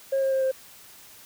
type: tone with pitch steps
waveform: sine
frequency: 541 / 536 / 531.1 / 526.2 Hz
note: C#5 / C5 / C5 / C5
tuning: -42 / +42 / +26 / +10 cents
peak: -19 dBFS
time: 0.12-0.516 s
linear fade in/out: 10 ms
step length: 99 ms
effects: tanh soft clip ceiling -19 dBFS + white hiss -49 dBFS RMS until 1.25 s